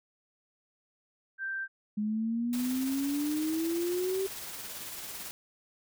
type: tone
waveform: sine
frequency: 1568 Hz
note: G6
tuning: in tune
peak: -32 dBFS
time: 1.38-1.68 s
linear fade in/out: 50 ms
type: exponential sweep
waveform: sine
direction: up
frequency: 207.9 to 390 Hz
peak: -28 dBFS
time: 1.97-4.27 s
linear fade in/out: 10 ms
type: noise with tremolo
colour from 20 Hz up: white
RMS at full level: -40 dBFS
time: 2.53-5.31 s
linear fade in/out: 0 ms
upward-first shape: sine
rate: 18 Hz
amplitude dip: 30%
effects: none